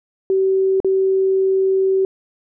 sine tone with dropouts, 382.8 Hz, G4, 41 cents flat, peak -13 dBFS, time 0.3-2.05 s, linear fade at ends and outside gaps 1 ms, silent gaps 0.802-0.846 s, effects none

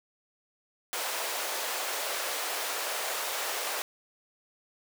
pink high-pass noise, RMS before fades -33 dBFS, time 0.93-3.82 s, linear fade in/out 0 ms, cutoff 490 Hz, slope 24 dB/octave, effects none

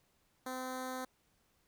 10% pulse tone with notch filter, 257.1 Hz, C4, 30 cents flat, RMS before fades -41 dBFS, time 0.46-1.05 s, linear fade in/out 5 ms, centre 2900 Hz, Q 1.5, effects pink hiss -74 dBFS RMS until 1.67 s

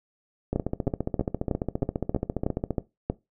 two click trains, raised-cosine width 2 ms, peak -11 / -13 dBFS, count 9 / 33, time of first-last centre 0.56-3.1 / 0.53-2.707 s, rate 3.15 / 14.7 Hz, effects noise-tail reverb RT60 0.2 s tail -18 dB re dry

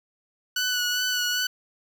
15% pulse tone with vibrato, 1480 Hz, F#6, in tune, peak -17 dBFS, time 0.56-1.47 s, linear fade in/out 5 ms, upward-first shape sine, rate 2.5 Hz, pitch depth 23 cents each way, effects none

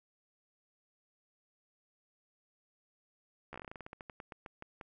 slowing click train, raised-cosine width 0.5 ms, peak -30 dBFS, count 20, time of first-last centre 3.53-4.812 s, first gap 13 ms, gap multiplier 1.16, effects none

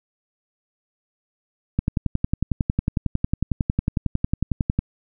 click train, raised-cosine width 5 ms, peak -7 dBFS, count 34, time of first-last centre 1.79-4.79 s, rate 11 Hz, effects none

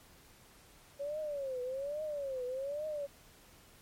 sine tone with vibrato, 554.4 Hz, C#5, in tune, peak -35 dBFS, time 0.99-3.07 s, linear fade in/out 20 ms, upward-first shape triangle, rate 1.2 Hz, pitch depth 210 cents each way, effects pink hiss -60 dBFS RMS until 3.81 s + MP3 64 kbps

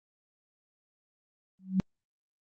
sine tone with exponential growth, 188.7 Hz, F#3, 34 cents sharp, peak -19 dBFS, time 1.59-1.8 s, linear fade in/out 0 ms, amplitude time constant 44 ms, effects Opus 24 kbps

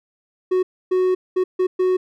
triangle tone bursts at uneven times, 369.3 Hz, F#4, 3 cents flat, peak -13 dBFS, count 5, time 0.51-0.63 / 0.91-1.15 / 1.36-1.44 / 1.59-1.67 / 1.79-1.97 s, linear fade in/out 10 ms, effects none

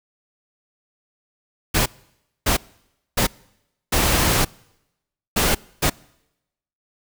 pink noise bursts at uneven times, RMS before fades -18 dBFS, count 6, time 1.74-1.86 / 2.46-2.57 / 3.17-3.27 / 3.92-4.45 / 5.36-5.55 / 5.82-5.9 s, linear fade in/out 10 ms, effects noise-tail reverb RT60 0.9 s tail -25 dB re dry

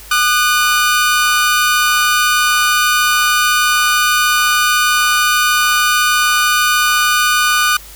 sawtooth tone pair together, 1216 / 1482.4 Hz, D#6 / F#6, -40 / +3 cents, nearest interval minor third, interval 343 cents, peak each -10 dBFS, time 0.11-7.77 s, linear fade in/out 5 ms, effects added 50 Hz sine -38 dBFS peak until 7.95 s + white hiss -37 dBFS RMS until 7.95 s

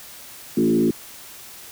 sine tone with frequency modulation, 290 Hz, D4, 22 cents flat, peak -15 dBFS, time 0.57-0.91 s, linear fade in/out 5 ms, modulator 55 Hz, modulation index 1.7, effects white hiss -41 dBFS RMS until 1.71 s

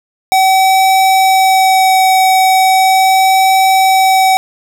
square tone with vibrato, 760 Hz, F#5, 46 cents sharp, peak -7 dBFS, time 0.32-4.37 s, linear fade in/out 0 ms, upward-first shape sine, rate 0.38 Hz, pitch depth 10 cents each way, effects none

